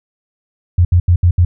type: tone bursts at uneven times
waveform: sine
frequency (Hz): 87.9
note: F2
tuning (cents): +12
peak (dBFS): -6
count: 5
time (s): 0.78-0.85 / 0.92-1 / 1.08-1.16 / 1.23-1.31 / 1.38-1.45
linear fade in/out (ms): 5
effects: none